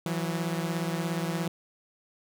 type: beating tone pair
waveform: sawtooth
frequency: 165 / 182 Hz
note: E3 / F#3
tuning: +2 / -28 cents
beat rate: 17 Hz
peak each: -26 / -29 dBFS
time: 0.06-1.48 s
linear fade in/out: 2 ms
effects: none